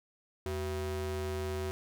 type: ring-modulated tone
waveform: square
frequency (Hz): 146.83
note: D3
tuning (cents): 0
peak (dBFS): -31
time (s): 0.46-1.71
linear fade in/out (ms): 0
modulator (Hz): 231
effects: none